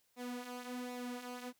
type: tone with flanger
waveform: sawtooth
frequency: 247.1 Hz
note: B3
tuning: 1 cent sharp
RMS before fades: -44 dBFS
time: 0.16-1.53 s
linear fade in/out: 50 ms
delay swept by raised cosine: 0.63 to 4.63 ms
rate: 1.3 Hz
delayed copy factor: -0.6
effects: white hiss -75 dBFS RMS until 1.59 s